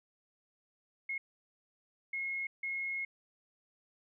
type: tone bursts at uneven times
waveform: sine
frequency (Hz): 2163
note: C#7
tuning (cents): -43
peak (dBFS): -34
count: 3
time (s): 1.09-1.18 / 2.13-2.47 / 2.63-3.05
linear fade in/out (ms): 5
effects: none